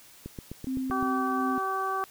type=click train; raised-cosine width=3 ms; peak=-24 dBFS; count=7; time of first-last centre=0.26-1.027 s; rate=7.82 Hz
type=tone with tremolo; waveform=sine; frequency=261.6 Hz; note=C4; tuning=in tune; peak=-27 dBFS; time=0.67-1.58 s; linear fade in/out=0 ms; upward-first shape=triangle; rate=2.8 Hz; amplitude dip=30%
type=harmonic tone; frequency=384 Hz; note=G4; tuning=36 cents flat; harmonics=1 / 2 / 3 / 4; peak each=-35 / -33 / -29 / -38 dBFS; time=0.91-2.04 s; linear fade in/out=0 ms
effects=white hiss -53 dBFS RMS until 2.1 s